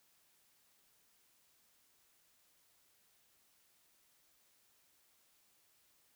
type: silence
effects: white hiss -72 dBFS RMS until 6.15 s